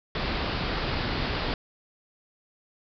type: low-pass noise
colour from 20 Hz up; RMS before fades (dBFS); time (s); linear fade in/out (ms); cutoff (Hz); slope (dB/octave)
pink; -29; 0.15-1.54; 2; 5000; 96
effects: none